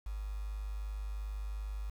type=tone with quantisation; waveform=sine; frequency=51.4 Hz; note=G#1; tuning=17 cents flat; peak=-36 dBFS; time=0.06-1.9 s; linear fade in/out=5 ms; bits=9; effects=none